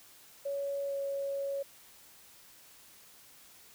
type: tone with pitch glide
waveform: sine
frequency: 560 to 555.2 Hz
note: C#5 to C#5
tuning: +18 to +3 cents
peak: -32 dBFS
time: 0.45-1.63 s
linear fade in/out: 10 ms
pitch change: -15 cents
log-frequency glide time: 0.86-0.96 s
effects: white hiss -57 dBFS RMS until 3.74 s